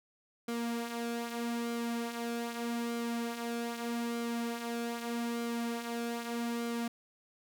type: tone with flanger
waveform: sawtooth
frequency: 234.7 Hz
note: A#3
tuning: 12 cents sharp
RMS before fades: -36 dBFS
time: 0.48-6.88 s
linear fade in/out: 5 ms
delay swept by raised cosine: 1.1 to 5.3 ms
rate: 0.81 Hz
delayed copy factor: -0.5
effects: none